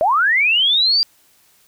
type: linear sweep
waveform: sine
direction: up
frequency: 587.3 to 4800 Hz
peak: -12 dBFS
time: 0.01-1.03 s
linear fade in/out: 0 ms
effects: white hiss -55 dBFS RMS until 1.67 s